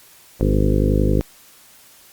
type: harmonic tone with a mistuned harmonic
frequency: 51.1 Hz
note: G#1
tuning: 27 cents flat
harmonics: 1 / 2 / 3 / 4 / 5 / 6 / 7 / 8 / 9 / 10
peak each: -18 / -21 / -23 / -24 / -25 / -26 / -26 / -27 / -28 / -28 dBFS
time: 0.41-1.21 s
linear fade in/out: 0 ms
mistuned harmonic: 6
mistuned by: -30 cents
effects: white hiss -48 dBFS RMS until 2.12 s + Opus 48 kbps